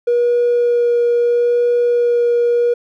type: tone with vibrato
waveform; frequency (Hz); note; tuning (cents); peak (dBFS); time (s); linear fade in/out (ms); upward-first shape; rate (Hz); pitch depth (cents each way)
triangle; 479; A#4; +47; -8; 0.07-2.74; 10; sine; 0.76; 9
effects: tanh soft clip ceiling -8 dBFS